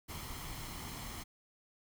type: noise with comb filter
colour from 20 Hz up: pink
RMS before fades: -44 dBFS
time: 0.08-1.24 s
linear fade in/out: 20 ms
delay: 0.95 ms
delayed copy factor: +0.5
effects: none